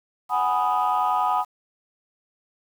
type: chord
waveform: sine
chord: G# minor seventh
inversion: third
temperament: equal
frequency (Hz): 740 / 830.6 / 987.8 / 1244.5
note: F#5 / G#5 / B5 / D#6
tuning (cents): 0 / 0 / 0 / 0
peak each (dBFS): -24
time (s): 0.29-1.45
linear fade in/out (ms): 50
effects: tanh soft clip ceiling -13 dBFS + 8-bit